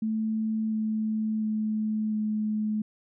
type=tone with pitch steps; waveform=sine; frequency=219.3 / 217.5 / 215.8 / 214 Hz; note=A3 / A3 / A3 / A3; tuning=-6 / -20 / -33 / -48 cents; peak=-25 dBFS; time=0.02-2.82 s; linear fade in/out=5 ms; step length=700 ms; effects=none